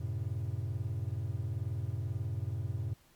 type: chord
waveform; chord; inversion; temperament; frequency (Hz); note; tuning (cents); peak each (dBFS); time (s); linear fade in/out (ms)
triangle; F# diminished; none; just; 92.5 / 111 / 133.2; F#2 / A2 / C3; 0 / +16 / +31; -35 / -34 / -38; 0-2.94; 10
effects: pink hiss -65 dBFS RMS until 3.15 s + MP3 96 kbps